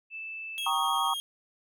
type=tone; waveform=sine; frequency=2637 Hz; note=E7; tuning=in tune; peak=-36 dBFS; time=0.1-0.71 s; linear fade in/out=50 ms
type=tone with vibrato; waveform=45% pulse; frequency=3264 Hz; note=G#7; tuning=31 cents flat; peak=-32 dBFS; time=0.58-1.2 s; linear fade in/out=0 ms; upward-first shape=triangle; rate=9.7 Hz; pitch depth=19 cents each way
type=chord; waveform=sine; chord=Eb dominant seventh; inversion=first; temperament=equal; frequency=784 / 932.3 / 1108.7 / 1244.5 Hz; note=G5 / Bb5 / Db6 / Eb6; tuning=0 / 0 / 0 / 0 cents; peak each=-33 / -30 / -30 / -31 dBFS; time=0.66-1.14 s; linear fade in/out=5 ms
effects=none